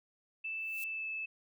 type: tone with pitch glide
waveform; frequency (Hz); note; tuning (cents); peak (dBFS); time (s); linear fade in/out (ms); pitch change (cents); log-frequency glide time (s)
sine; 2640 to 2617; E7 to E7; +2 to -13; -36; 0.44-1.26; 10; -15; 0.88-1.07
type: noise with exponential growth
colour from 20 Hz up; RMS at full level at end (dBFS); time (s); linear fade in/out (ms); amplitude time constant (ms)
violet; -42; 0.55-0.84; 1; 63
effects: none